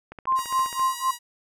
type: click train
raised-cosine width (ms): 0.5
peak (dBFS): -24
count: 11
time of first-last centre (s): 0.12-0.796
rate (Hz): 14.8
type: tone with tremolo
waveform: sine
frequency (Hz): 1049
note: C6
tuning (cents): +4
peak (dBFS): -18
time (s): 0.27-1.11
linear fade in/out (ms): 5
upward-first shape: sine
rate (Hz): 3.9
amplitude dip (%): 100
type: tone with pitch glide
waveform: 5% pulse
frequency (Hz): 952 to 961.9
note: A#5 to B5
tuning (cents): +36 to -46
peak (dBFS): -21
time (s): 0.35-1.19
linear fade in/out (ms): 50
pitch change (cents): +18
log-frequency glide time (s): 0.81-0.97
effects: none